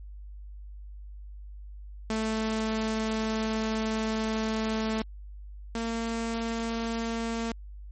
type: tone pair in turn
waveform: sawtooth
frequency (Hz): 220 / 229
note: A3 / A#3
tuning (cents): 0 / -31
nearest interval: minor second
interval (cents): 69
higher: second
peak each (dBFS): -23 / -25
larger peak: first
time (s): 2.1-5.02 / 5.75-7.52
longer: first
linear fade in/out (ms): 2
effects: added 50 Hz sine -40 dBFS peak until 7.91 s + MP3 32 kbps